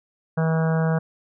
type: harmonic tone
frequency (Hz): 161.4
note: E3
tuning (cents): -36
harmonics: 1 / 3 / 4 / 5 / 6 / 7 / 8 / 9 / 10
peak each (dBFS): -19 / -28 / -30 / -34 / -38 / -37 / -40 / -35 / -38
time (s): 0.37-0.99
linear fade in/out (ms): 10
effects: none